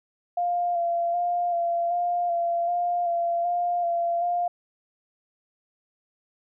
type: tone with vibrato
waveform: sine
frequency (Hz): 694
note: F5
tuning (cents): -11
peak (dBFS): -22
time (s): 0.37-4.48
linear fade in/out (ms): 5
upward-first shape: square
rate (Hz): 1.3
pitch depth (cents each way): 21
effects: none